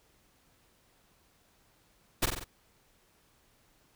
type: noise with echo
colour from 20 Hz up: pink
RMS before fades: -26 dBFS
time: 2.22-2.26 s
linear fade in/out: 10 ms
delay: 46 ms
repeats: 4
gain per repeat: -4 dB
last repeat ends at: 2.444 s
effects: pink hiss -67 dBFS RMS until 3.95 s